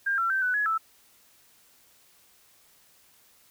sine tone with pitch steps, 1601 / 1353 / 1555 / 1493 / 1684 / 1317 Hz, G6 / E6 / G6 / F#6 / G#6 / E6, +36 / +45 / -14 / +15 / +24 / -2 cents, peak -23 dBFS, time 0.06-0.78 s, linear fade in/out 10 ms, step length 120 ms, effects white hiss -60 dBFS RMS until 3.5 s

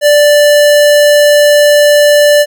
square tone, 587.3 Hz, D5, in tune, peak -4 dBFS, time 0.01-2.46 s, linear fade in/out 50 ms, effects none

